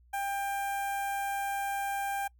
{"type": "tone with notch filter", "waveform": "sawtooth", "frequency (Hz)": 795, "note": "G5", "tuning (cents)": 24, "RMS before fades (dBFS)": -33, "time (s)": [0.13, 2.28], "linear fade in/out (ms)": 10, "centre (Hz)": 4400, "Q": 0.63, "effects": ["noise-tail reverb RT60 0.1 s tail -26 dB re dry", "added 60 Hz sine -58 dBFS peak until 2.39 s"]}